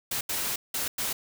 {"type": "noise bursts at uneven times", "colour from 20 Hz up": "white", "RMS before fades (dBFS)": -30, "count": 4, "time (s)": [[0.11, 0.21], [0.29, 0.56], [0.74, 0.88], [0.98, 1.13]], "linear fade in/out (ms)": 5, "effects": []}